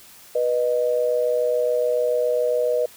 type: tone pair together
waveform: sine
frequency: 489 / 616.1 Hz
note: B4 / D#5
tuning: -17 / -17 cents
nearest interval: major third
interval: 400 cents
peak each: -20 / -22 dBFS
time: 0.35-2.86 s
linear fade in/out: 5 ms
effects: white hiss -47 dBFS RMS until 2.96 s